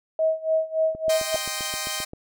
sine tone with tremolo, 638 Hz, D#5, 43 cents sharp, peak -17 dBFS, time 0.19-1.36 s, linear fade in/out 2 ms, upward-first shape sine, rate 3.5 Hz, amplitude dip 90%
click train, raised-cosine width 2 ms, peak -24 dBFS, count 10, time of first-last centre 0.95-2.134 s, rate 7.6 Hz
5% pulse chord, C minor, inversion first, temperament equal, 622.3 / 784 / 1046.5 Hz, Eb5 / G5 / C6, 0 / 0 / 0 cents, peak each -20 / -20 / -20 dBFS, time 1.09-2.05 s, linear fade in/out 10 ms
effects none

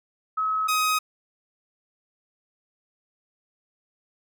sine / sawtooth tone pair in turn, 1283 / 1258.8 Hz, E6 / D#6, -47 / +20 cents, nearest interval unison, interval 33 cents, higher first, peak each -22 / -17 dBFS, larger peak second, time 0.37-0.68 / 0.68-0.99 s, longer neither, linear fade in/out 10 ms, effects none

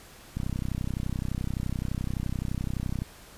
click train, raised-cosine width 5 ms, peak -18 dBFS, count 85, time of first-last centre 0.37-3.02 s, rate 31.7 Hz, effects pink hiss -50 dBFS RMS until 3.37 s + resampled to 32000 Hz

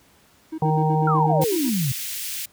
triangle tone bursts, 317.3 Hz, D#4, 34 cents sharp, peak -25 dBFS, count 10, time 0.52-1.699 s, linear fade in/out 10 ms, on 63 ms, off 61 ms
harmonic tone, 155.56 Hz, D#3, in tune, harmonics 1 / 3 / 5 / 6, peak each -19 / -26 / -24 / -27 dBFS, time 0.62-1.44 s, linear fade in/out 2 ms
sine exponential sweep, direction down, 1422 to 122.3 Hz, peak -20 dBFS, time 1.07-1.92 s, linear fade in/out 5 ms
white high-pass noise, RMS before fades -30 dBFS, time 1.41-2.46 s, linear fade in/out 10 ms, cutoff 2000 Hz, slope 24 dB/octave
effects pink hiss -56 dBFS RMS until 2.52 s + high-pass 60 Hz 12 dB/octave

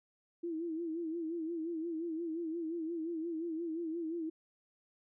sine tone with vibrato, 329.6 Hz, E4, in tune, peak -35 dBFS, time 0.43-4.3 s, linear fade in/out 10 ms, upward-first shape sine, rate 5.7 Hz, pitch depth 84 cents each way, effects none

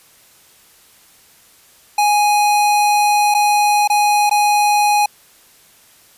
square tone with dropouts, 830.6 Hz, G#5, in tune, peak -12 dBFS, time 1.98-5.06 s, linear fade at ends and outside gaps 5 ms, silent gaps 3.342-3.347 / 3.876-3.899 / 4.296-4.311 s, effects white hiss -49 dBFS RMS until 6.17 s + resampled to 32000 Hz

